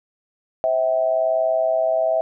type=tone with amplitude modulation; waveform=sine; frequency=650 Hz; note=E5; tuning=24 cents flat; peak=-13 dBFS; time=0.64-2.21 s; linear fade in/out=0 ms; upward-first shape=sine; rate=121 Hz; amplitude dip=75%; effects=none